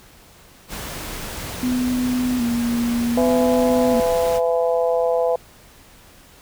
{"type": "noise", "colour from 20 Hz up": "pink", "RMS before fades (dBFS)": -31, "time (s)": [0.68, 4.41], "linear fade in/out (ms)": 50}
{"type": "tone with vibrato", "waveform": "sine", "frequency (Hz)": 243.5, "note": "B3", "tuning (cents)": -24, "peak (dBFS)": -18, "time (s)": [1.63, 4], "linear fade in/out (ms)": 0, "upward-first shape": "square", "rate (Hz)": 0.65, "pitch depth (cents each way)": 47}
{"type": "harmonic tone", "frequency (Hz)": 167.6, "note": "E3", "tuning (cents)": 29, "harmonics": [3, 4, 5, 6], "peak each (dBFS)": [-18, -21, -28, -33], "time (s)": [3.17, 5.36], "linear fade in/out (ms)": 5}
{"effects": ["pink hiss -48 dBFS RMS until 6.41 s"]}